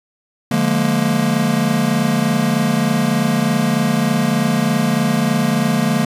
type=chord; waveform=square; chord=Bb dominant seventh; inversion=first; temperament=just; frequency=145.68 / 174.81 / 209.8 / 233.1 Hz; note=D3 / F3 / Ab3 / Bb3; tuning=-14 / +2 / +18 / 0 cents; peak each=-22 / -22 / -20 / -19 dBFS; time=0.51-6.05 s; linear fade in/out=5 ms; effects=resampled to 32000 Hz